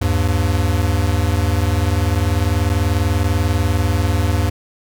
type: tone pair together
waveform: square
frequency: 79.3 / 99.59 Hz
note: D#2 / G2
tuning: +33 / +28 cents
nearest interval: major third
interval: 395 cents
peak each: -18 dBFS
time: 0.01-4.5 s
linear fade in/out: 10 ms
effects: none